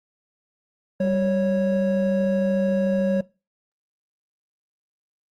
triangle tone pair together, 194.81 / 551 Hz, G3 / C#5, -11 / -11 cents, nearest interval octave + tritone, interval 1800 cents, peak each -20 dBFS, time 1-3.21 s, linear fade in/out 5 ms, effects noise-tail reverb RT60 0.3 s tail -22 dB re dry + Opus 32 kbps

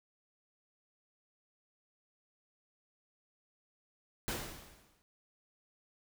pink noise with exponential decay, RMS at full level -35 dBFS, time 4.28-5.02 s, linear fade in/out 0 ms, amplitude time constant 160 ms, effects none

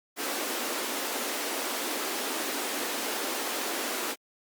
pink high-pass noise, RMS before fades -32 dBFS, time 0.16-4.16 s, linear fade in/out 50 ms, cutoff 250 Hz, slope 48 dB/octave, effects Opus 48 kbps

